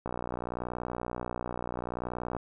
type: click train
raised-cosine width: 1 ms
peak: -20 dBFS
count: 141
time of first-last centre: 0.06-2.366 s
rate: 60.7 Hz
effects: none